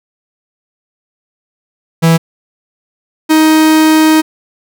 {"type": "tone pair in turn", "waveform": "45% pulse", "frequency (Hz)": [164.5, 313.7], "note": ["E3", "D#4"], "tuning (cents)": [-3, 14], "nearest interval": "major seventh", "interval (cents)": 1117, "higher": "second", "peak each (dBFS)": -5, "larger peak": "neither", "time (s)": [[2.02, 2.18], [3.29, 4.22]], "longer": "second", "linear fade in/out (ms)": 20, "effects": []}